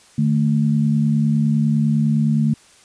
sine tone pair together, 150.53 / 220.4 Hz, D3 / A3, +43 / +3 cents, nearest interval perfect fifth, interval 660 cents, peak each -17 dBFS, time 0.18-2.54 s, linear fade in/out 5 ms, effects white hiss -50 dBFS RMS until 2.84 s + resampled to 22050 Hz

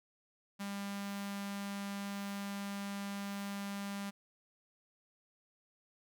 sawtooth tone with notch filter, 199.9 Hz, G3, 34 cents sharp, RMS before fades -41 dBFS, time 0.59-4.11 s, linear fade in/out 20 ms, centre 430 Hz, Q 1, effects none

